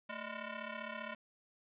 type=ring-modulated tone; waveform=10% pulse; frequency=409.2 Hz; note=G#4; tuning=26 cents flat; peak=-30 dBFS; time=0.09-1.15 s; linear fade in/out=5 ms; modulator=187 Hz; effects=resampled to 8000 Hz + 11-bit